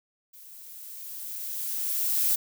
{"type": "noise with level ramp", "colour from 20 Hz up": "violet", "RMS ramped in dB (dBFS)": [-49, -23], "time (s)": [0.33, 2.36], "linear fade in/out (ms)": 10, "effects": []}